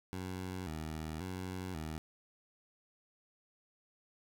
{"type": "tone with vibrato", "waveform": "15% pulse", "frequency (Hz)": 85.2, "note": "F2", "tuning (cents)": -42, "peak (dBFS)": -33, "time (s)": [0.13, 1.98], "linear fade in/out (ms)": 0, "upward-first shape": "square", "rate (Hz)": 0.93, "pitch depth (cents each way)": 140, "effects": []}